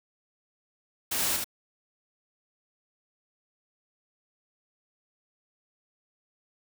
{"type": "noise with echo", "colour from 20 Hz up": "white", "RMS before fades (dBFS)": -29, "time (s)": [1.11, 1.37], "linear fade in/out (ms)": 10, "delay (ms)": 74, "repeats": 1, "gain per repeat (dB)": -3, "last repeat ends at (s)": 1.444, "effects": []}